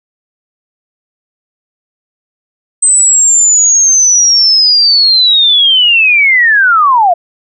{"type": "linear sweep", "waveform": "sine", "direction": "down", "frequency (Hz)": [8200, 659.3], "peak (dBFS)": -4, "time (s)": [2.82, 7.14], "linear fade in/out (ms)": 10, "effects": []}